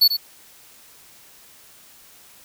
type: tone with echo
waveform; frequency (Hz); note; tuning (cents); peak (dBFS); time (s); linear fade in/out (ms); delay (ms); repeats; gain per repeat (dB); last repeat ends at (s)
square; 4435; C#8; 0; -11; 0.01-0.08; 10; 90; 1; -9; 0.17
effects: white hiss -49 dBFS RMS until 2.44 s